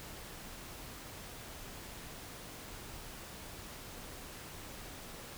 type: silence
effects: pink hiss -48 dBFS RMS until 5.37 s